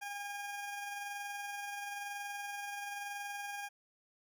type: tone with amplitude modulation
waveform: 20% pulse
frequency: 811 Hz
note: G#5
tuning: 41 cents flat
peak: -34 dBFS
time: 0.01-3.69 s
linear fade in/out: 20 ms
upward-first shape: sine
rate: 21 Hz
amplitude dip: 30%
effects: none